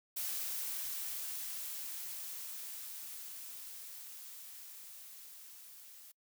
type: noise with level ramp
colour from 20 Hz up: blue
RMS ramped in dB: -38 to -55 dBFS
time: 0.16-6.12 s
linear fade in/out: 10 ms
effects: noise-tail reverb RT60 0.1 s tail -26 dB re dry